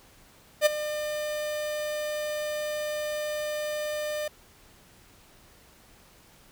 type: tone with ADSR envelope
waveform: 45% pulse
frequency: 602 Hz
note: D5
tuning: 43 cents sharp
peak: -15 dBFS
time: 0.61-4.28 s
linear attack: 50 ms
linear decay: 16 ms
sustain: -14 dB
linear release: 4 ms
effects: pink hiss -56 dBFS RMS until 6.51 s